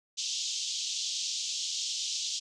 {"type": "band-pass noise", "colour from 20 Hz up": "white", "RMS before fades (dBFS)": -34, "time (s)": [0.17, 2.4], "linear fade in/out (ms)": 20, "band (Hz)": [3000, 6900], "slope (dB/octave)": 48, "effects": []}